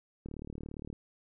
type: click train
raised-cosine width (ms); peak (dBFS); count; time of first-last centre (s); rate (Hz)
3; -29; 26; 0.26-0.928; 37.4
effects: none